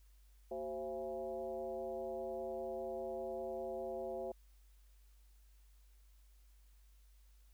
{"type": "tone with frequency modulation", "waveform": "sine", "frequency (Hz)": 527, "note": "C5", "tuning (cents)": 12, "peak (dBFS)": -39, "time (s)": [0.51, 4.32], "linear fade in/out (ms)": 5, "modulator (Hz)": 149, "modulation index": 1.3, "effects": ["added 50 Hz sine -61 dBFS peak until 7.53 s", "white hiss -75 dBFS RMS until 7.53 s"]}